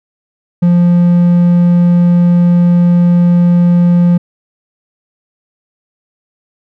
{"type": "tone", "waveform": "triangle", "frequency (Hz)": 174.61, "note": "F3", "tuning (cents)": 0, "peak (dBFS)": -3, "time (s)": [0.62, 4.18], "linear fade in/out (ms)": 10, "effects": []}